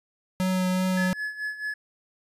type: tone with vibrato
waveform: square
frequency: 185 Hz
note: F#3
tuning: in tune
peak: -23 dBFS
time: 0.4-1.13 s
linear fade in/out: 0 ms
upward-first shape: triangle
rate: 2.7 Hz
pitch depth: 14 cents each way
type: tone with tremolo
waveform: triangle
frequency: 1707 Hz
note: G#6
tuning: 47 cents sharp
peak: -25 dBFS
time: 0.97-1.74 s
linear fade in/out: 5 ms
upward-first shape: sine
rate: 4.6 Hz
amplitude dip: 75%
effects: resampled to 32000 Hz